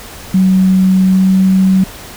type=tone with pitch glide; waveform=sine; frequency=187.9 to 189.32 Hz; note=F#3 to F#3; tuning=+27 to +40 cents; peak=-6 dBFS; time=0.34-1.84 s; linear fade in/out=5 ms; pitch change=+13 cents; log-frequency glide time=1.1-1.29 s; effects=pink hiss -31 dBFS RMS until 2.16 s